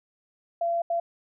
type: tone bursts at uneven times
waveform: sine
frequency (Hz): 681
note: F5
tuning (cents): -44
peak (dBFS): -23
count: 2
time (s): 0.61-0.82 / 0.9-1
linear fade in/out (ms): 5
effects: none